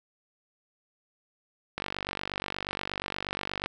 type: click train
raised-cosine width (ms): 0.3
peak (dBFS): -15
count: 92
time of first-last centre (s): 1.78-3.66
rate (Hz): 48.4
effects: none